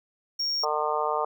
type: tone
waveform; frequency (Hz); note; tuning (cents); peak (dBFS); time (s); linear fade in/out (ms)
triangle; 5550; F8; -12; -24; 0.39-0.65; 10
type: harmonic tone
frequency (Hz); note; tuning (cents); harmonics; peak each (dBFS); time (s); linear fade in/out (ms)
151.4; D#3; -47; 3 / 4 / 5 / 6 / 7 / 8; -31 / -31 / -31 / -31 / -31 / -31; 0.63-1.25; 5
effects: none